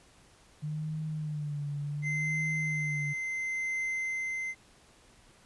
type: tone with vibrato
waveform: sine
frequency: 150.1 Hz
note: D3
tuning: 38 cents sharp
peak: -32 dBFS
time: 0.62-3.14 s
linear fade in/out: 20 ms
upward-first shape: sine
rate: 0.67 Hz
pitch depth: 68 cents each way
type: tone with tremolo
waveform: triangle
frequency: 2072 Hz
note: C7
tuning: 17 cents flat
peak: -28 dBFS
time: 2.02-4.55 s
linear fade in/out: 50 ms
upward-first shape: triangle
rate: 0.7 Hz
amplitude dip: 30%
effects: pink hiss -60 dBFS RMS until 5.45 s + resampled to 24000 Hz